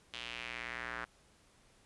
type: tone with band-pass filter sweep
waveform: square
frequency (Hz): 59.3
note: A#1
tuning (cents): +30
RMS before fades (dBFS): -43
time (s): 0.13-1.05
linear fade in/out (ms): 5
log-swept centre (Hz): 3200 to 1500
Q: 2.8
effects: pink hiss -66 dBFS RMS until 1.85 s + resampled to 24000 Hz